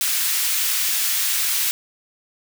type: high-pass noise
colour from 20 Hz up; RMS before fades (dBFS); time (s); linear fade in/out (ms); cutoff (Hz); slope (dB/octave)
white; -21; 0.01-1.71; 0; 1700; 12
effects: none